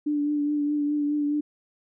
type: tone with vibrato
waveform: sine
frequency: 293.7 Hz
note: D4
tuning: in tune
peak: -22 dBFS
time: 0.06-1.41 s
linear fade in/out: 10 ms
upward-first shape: triangle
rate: 4.8 Hz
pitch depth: 28 cents each way
effects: none